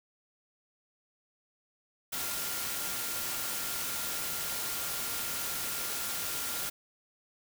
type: tone in noise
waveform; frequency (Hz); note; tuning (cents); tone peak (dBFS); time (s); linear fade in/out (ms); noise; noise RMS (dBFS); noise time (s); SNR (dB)
sine; 1396.9; F6; 0; -46; 2.12-6.7; 10; white; -35; 2.12-6.7; -14
effects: none